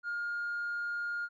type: tone with tanh clipping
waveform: triangle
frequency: 1417 Hz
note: F6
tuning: 25 cents sharp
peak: -33 dBFS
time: 0.03-1.29 s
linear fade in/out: 50 ms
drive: 5 dB
effects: none